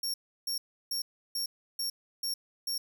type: tone bursts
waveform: sawtooth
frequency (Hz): 5520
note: F8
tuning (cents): -21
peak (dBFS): -28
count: 7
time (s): 0.03-2.78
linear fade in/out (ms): 5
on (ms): 110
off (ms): 330
effects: none